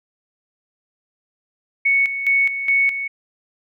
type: tone with tremolo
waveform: sine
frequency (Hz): 2217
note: C#7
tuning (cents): 0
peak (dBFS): -13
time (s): 1.85-3.08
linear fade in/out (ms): 10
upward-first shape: square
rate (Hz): 2.4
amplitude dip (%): 65
effects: none